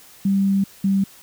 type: tone pair in turn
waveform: sine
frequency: 196 / 195.22 Hz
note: G3 / G3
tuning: 0 / -7 cents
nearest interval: unison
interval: 7 cents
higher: first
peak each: -15 dBFS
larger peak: neither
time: 0.25-0.64 / 0.84-1.04 s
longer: first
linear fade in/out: 5 ms
effects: white hiss -47 dBFS RMS until 1.22 s